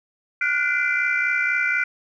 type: tone cluster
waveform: sine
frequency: 1427 / 1491 / 2041 / 2355 Hz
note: F6 / F#6 / C7 / D7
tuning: +37 / +13 / -44 / +4 cents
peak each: -24 dBFS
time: 0.41-1.84 s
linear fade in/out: 5 ms
effects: tanh soft clip ceiling -10 dBFS